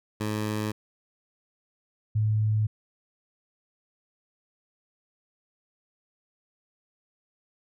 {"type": "tone pair in turn", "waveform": ["15% pulse", "sine"], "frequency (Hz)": [106.9, 107.71], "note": ["A2", "A2"], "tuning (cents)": [-49, -36], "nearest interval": "unison", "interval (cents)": 13, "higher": "second", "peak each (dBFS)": -21, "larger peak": "neither", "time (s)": [[0.2, 0.72], [2.15, 2.67]], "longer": "neither", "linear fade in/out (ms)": 10, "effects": []}